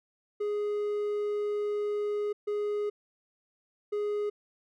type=tone bursts at uneven times; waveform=triangle; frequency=415.3 Hz; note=G#4; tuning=in tune; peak=-26 dBFS; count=3; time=0.4-2.33 / 2.47-2.9 / 3.92-4.3 s; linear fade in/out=10 ms; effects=none